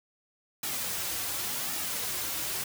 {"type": "noise with flanger", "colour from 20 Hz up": "white", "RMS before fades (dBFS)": -33, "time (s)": [0.63, 2.64], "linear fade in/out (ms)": 5, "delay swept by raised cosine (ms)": [1.9, 4.8], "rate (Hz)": 0.89, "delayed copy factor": -0.5, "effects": []}